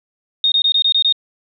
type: tone bursts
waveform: sine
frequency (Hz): 3700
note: A#7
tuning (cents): -14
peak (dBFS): -11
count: 7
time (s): 0.44-1.125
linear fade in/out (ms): 2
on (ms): 79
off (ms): 22
effects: none